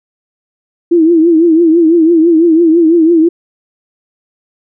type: tone with vibrato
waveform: sine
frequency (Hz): 330.3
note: E4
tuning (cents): +4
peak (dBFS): -4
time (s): 0.91-3.29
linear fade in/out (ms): 10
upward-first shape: triangle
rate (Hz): 6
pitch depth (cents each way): 110
effects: none